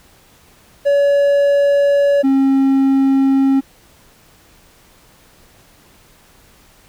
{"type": "tone pair in turn", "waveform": "triangle", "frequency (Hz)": [567, 270.2], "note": ["C#5", "C#4"], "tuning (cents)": [39, -44], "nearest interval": "octave + minor second", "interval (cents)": 1283, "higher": "first", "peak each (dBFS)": -8, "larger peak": "neither", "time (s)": [[0.85, 2.23], [2.23, 3.61]], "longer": "neither", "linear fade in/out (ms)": 20, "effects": ["pink hiss -49 dBFS RMS until 6.88 s"]}